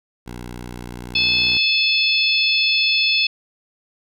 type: tone with pitch glide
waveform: 10% pulse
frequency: 60.2 to 60.62 Hz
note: B1 to B1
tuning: -44 to -32 cents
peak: -23 dBFS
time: 0.26-1.58 s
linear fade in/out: 10 ms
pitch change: +12 cents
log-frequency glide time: 0.55-0.97 s
type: harmonic tone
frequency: 865 Hz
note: A5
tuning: 30 cents flat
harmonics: 3 / 4 / 5 / 6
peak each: -18 / -20 / -22 / -24 dBFS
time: 1.15-3.27 s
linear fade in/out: 5 ms
effects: none